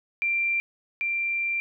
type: tone pair in turn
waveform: sine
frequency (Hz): 2365 / 2365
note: D7 / D7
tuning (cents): +12 / +12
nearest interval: unison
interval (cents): 0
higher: neither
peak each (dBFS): -22 / -24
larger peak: first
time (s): 0.22-0.6 / 1.01-1.6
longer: second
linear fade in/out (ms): 0
effects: none